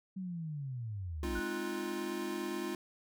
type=linear sweep; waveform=sine; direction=down; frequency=192.9 to 51.9 Hz; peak=-37 dBFS; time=0.16-1.4 s; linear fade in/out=10 ms
type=chord; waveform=square; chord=F minor seventh; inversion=first; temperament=equal; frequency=207.7 / 261.6 / 311.1 / 349.2 Hz; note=Ab3 / C4 / Eb4 / F4; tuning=0 / 0 / 0 / 0 cents; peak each=-44 / -45 / -43 / -39 dBFS; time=1.23-2.75 s; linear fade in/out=2 ms
type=tone with exponential decay; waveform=sine; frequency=1475 Hz; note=F#6; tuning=6 cents flat; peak=-38 dBFS; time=1.35-2.73 s; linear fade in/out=5 ms; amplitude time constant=300 ms
effects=none